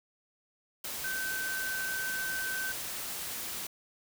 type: tone in noise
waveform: sine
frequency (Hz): 1537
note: G6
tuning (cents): -35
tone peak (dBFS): -33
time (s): 1.04-2.72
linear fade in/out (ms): 5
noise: white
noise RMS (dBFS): -38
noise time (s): 0.84-3.67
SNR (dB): +2
effects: none